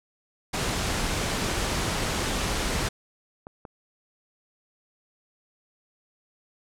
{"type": "noise", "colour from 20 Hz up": "pink", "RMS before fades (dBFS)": -27, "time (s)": [0.53, 2.89], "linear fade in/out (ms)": 10}
{"type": "clicks", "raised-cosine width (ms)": 1, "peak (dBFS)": -26, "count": 3, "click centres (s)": [1.628, 3.469, 3.652]}
{"effects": ["low-pass 9000 Hz 12 dB/octave"]}